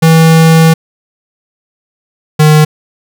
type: tone pair in turn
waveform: square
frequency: 162.2 / 153.1 Hz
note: E3 / D#3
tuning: -28 / -28 cents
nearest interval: minor second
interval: 100 cents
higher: first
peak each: -3 dBFS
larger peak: neither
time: 0.02-0.74 / 2.39-2.65 s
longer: first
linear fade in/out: 10 ms
effects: none